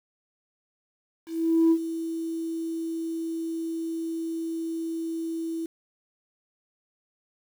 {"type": "tone with ADSR envelope", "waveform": "sine", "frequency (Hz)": 328.1, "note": "E4", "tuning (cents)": -8, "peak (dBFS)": -14, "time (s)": [1.26, 5.66], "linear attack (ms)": 450, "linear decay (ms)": 67, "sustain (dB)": -14, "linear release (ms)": 4, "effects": ["tanh soft clip ceiling -14 dBFS", "8-bit"]}